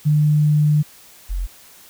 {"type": "tone pair in turn", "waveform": "sine", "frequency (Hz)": [150.1, 44.62], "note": ["D3", "F1"], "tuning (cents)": [38, 38], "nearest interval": "octave + major sixth", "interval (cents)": 2100, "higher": "first", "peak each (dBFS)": [-12, -20], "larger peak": "first", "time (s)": [[0.05, 0.83], [1.29, 1.47]], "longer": "first", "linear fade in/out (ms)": 20, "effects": ["white hiss -46 dBFS RMS until 1.89 s"]}